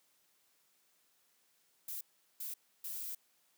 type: noise bursts at uneven times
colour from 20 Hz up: violet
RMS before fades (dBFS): -42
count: 3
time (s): 1.88-2.01 / 2.4-2.54 / 2.84-3.15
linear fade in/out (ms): 5
effects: white hiss -73 dBFS RMS until 3.57 s + high-pass 150 Hz 12 dB/octave